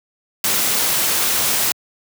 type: noise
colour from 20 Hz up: white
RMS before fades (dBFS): -18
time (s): 0.44-1.72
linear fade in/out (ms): 2
effects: high-pass 100 Hz 12 dB/octave